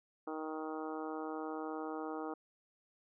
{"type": "harmonic tone", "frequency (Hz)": 156.8, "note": "D#3", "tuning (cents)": 14, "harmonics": [2, 3, 4, 5, 6, 7, 8, 9], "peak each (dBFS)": [-42, -44, -50, -46, -51, -52, -49, -56], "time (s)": [0.27, 2.34], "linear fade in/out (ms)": 5, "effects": []}